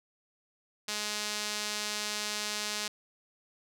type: tone with band-pass filter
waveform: sawtooth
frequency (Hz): 210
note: G#3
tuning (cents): +19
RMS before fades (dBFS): -35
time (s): 0.88-2.88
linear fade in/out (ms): 5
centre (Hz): 5300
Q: 1
effects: none